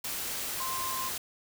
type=tone in noise; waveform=sine; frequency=1046.5 Hz; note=C6; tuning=in tune; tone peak=-34 dBFS; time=0.6-1.09 s; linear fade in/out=5 ms; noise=white; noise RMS=-35 dBFS; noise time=0.04-1.18 s; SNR=-2 dB; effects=none